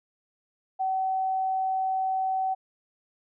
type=tone; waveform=sine; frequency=760 Hz; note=F#5; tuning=46 cents sharp; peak=-24 dBFS; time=0.79-2.55 s; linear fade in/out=20 ms; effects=none

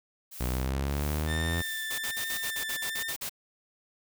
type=noise with tremolo; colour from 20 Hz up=blue; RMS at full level=-41 dBFS; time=0.31-2.69 s; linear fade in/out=10 ms; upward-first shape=sine; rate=1.6 Hz; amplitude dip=100%
type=exponential sweep; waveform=sawtooth; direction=up; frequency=61 to 86 Hz; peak=-24 dBFS; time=0.4-1.62 s; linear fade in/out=10 ms
type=tone with vibrato; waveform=30% pulse; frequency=1786 Hz; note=A6; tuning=25 cents sharp; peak=-30 dBFS; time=1.26-3.15 s; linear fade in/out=50 ms; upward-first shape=sine; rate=1.2 Hz; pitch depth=18 cents each way
type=noise bursts; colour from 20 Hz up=white; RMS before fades=-35 dBFS; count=11; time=1.9-3.295 s; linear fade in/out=10 ms; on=85 ms; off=46 ms
effects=none

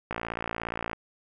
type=click train; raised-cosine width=0.5 ms; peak=-16 dBFS; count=48; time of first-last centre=0.11-0.932 s; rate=57.2 Hz; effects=none

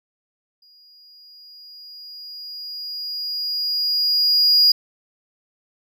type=tone with exponential growth; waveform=triangle; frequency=4870 Hz; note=D#8; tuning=38 cents flat; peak=-9 dBFS; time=0.62-4.72 s; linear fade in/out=5 ms; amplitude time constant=890 ms; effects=none

